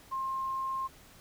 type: tone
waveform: sine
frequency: 1062 Hz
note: C6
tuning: 25 cents sharp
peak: -31 dBFS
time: 0.11-0.88 s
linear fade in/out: 20 ms
effects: pink hiss -56 dBFS RMS until 1.2 s